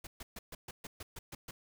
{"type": "noise bursts", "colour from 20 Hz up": "pink", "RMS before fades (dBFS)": -45, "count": 10, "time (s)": [0.04, 1.51], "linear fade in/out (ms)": 5, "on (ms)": 30, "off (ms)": 130, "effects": []}